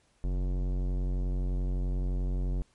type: tone with tanh clipping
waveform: sine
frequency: 45.8 Hz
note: F#1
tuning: 17 cents flat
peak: -29 dBFS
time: 0.24-2.62 s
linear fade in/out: 0 ms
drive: 18 dB
effects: pink hiss -68 dBFS RMS until 2.74 s + MP3 48 kbps